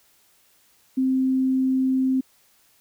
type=tone; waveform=sine; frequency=261.6 Hz; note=C4; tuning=in tune; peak=-18 dBFS; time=0.97-2.21 s; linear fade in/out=10 ms; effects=white hiss -60 dBFS RMS until 2.8 s